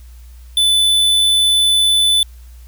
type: tone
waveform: square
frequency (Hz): 3499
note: A7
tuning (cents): -10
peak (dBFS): -11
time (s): 0.57-2.23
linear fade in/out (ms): 2
effects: added 60 Hz sine -35 dBFS peak until 2.67 s + white hiss -52 dBFS RMS until 2.67 s